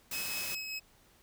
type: noise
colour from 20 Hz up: white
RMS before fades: -39 dBFS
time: 0.11-0.55 s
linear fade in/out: 5 ms
type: tone with tremolo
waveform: 25% pulse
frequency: 2562 Hz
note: E7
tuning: 50 cents flat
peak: -32 dBFS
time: 0.12-0.8 s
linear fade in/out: 20 ms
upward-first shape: sine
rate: 5.1 Hz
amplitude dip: 30%
effects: pink hiss -64 dBFS RMS until 1.22 s